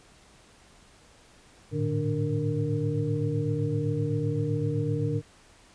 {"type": "tone cluster", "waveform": "sine", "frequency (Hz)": [105.3, 113.1, 150.2, 294.5, 463.4], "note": ["G#2", "A2", "D3", "D4", "A#4"], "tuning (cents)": [24, 48, 39, 5, -10], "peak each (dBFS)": [-34, -30, -29, -33, -32], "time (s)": [1.71, 5.22], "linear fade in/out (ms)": 50, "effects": ["pink hiss -56 dBFS RMS until 5.74 s", "resampled to 22050 Hz"]}